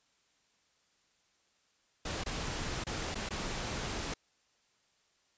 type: noise with dropouts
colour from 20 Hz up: pink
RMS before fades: -37 dBFS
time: 2.05-4.14 s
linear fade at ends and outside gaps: 5 ms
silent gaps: 2.238-2.26 / 2.84-2.867 / 3.146-3.154 / 3.29-3.306 s
effects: white hiss -72 dBFS RMS until 5.37 s + resampled to 16000 Hz